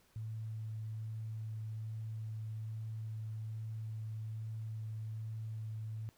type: tone with vibrato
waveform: sine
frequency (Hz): 110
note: A2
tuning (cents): 0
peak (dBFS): -39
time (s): 0.16-6.09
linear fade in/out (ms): 0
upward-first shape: sine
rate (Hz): 1.2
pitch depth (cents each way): 8
effects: pink hiss -69 dBFS RMS until 6.17 s

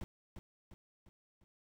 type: noise with echo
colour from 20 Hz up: brown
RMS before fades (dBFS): -42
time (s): 0.01-0.04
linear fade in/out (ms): 0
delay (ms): 350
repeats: 4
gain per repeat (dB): -6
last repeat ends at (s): 1.44
effects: none

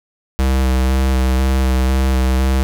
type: tone with vibrato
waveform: square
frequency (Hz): 65.2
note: C2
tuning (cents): -5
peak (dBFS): -13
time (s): 0.39-2.63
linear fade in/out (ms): 0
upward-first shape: square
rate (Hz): 2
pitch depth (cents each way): 16
effects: none

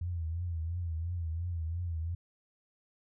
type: tone with vibrato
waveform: sine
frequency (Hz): 84.2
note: E2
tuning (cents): +37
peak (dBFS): -32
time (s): 0.01-2.15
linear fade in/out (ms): 5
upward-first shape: triangle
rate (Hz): 2.9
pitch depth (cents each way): 110
effects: none

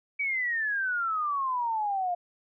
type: exponential sweep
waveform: sine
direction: down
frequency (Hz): 2296 to 695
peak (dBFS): -26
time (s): 0.19-2.15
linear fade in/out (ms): 10
effects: none

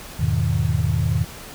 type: chord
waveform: sine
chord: E major seventh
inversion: none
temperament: equal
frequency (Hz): 82.41 / 103.83 / 123.47 / 155.56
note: E2 / G#2 / B2 / D#3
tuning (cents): 0 / 0 / 0 / 0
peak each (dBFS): -23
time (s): 0.19-1.25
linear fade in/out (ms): 10
effects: pink hiss -38 dBFS RMS until 1.54 s

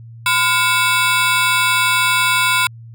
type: ring-modulated tone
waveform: 20% pulse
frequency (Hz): 1218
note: D#6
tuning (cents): -37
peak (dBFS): -5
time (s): 0.26-2.67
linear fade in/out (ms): 2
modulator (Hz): 204
effects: added 115 Hz sine -34 dBFS peak until 2.94 s

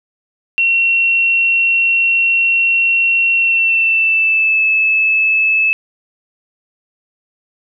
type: tone with pitch glide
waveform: sine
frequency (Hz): 2727 to 2608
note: F7 to E7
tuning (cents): -42 to -19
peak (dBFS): -10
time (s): 0.58-5.73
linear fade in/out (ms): 0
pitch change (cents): -77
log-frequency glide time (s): 3.35-4.64
effects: none

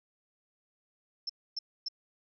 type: tone bursts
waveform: sine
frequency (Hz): 5330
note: E8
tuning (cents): +18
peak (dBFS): -32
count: 3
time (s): 1.27-1.885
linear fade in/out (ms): 5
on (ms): 25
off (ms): 270
effects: none

